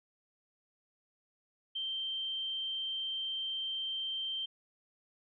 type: tone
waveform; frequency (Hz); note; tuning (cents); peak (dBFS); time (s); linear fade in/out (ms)
sine; 3136; G7; 0; -34; 1.75-4.46; 10
effects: none